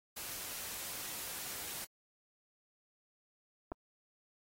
white noise, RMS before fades -43 dBFS, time 0.16-1.85 s, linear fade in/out 10 ms
clicks, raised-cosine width 1 ms, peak -28 dBFS, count 2, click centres 3.718 / 3.721 s
effects AAC 48 kbps

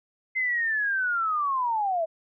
sine linear sweep, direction down, 2082 to 628 Hz, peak -23 dBFS, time 0.35-2.06 s, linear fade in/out 20 ms, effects none

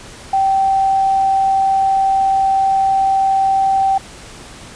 sine tone, 776 Hz, G5, 18 cents flat, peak -11 dBFS, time 0.33-3.98 s, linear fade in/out 5 ms, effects pink hiss -36 dBFS RMS until 4.75 s + resampled to 22050 Hz

